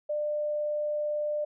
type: tone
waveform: sine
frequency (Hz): 597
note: D5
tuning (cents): +28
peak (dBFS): -27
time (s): 0.09-1.45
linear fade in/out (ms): 10
effects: none